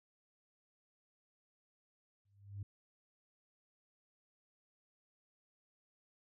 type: tone with exponential growth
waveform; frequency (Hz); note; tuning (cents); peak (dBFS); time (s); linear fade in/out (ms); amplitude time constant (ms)
sine; 100; G2; +35; -37; 2.25-2.63; 5; 82
effects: tanh soft clip ceiling -37 dBFS